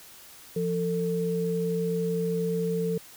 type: tone pair together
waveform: sine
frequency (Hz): 172.55 / 447.8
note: F3 / A4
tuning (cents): -21 / +30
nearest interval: octave + perfect fourth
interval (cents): 1651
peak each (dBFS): -28 / -27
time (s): 0.56-2.98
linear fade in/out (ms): 5
effects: white hiss -49 dBFS RMS until 3.16 s